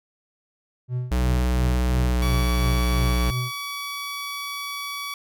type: tone with tremolo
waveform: triangle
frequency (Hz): 124.8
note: B2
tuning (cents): +19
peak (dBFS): -20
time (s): 0.88-3.52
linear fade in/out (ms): 50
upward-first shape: triangle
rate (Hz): 2.9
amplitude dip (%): 100
type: tone with pitch glide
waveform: square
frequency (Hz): 61.74 to 60.26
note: B1 to B1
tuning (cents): 0 to -42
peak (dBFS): -20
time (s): 1.11-3.31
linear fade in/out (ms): 10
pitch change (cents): -42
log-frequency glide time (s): 2.03-2.34
type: tone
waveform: 15% pulse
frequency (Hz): 1138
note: C#6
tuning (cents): +45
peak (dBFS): -23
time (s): 2.22-5.14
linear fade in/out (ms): 2
effects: none